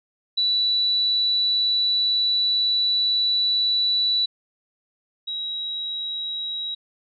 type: tone pair in turn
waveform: sine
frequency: 3951 / 3847 Hz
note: B7 / B7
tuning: 0 / -46 cents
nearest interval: unison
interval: 46 cents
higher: first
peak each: -18 / -26 dBFS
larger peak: first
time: 0.37-4.26 / 5.27-6.75 s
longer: first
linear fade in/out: 10 ms
effects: none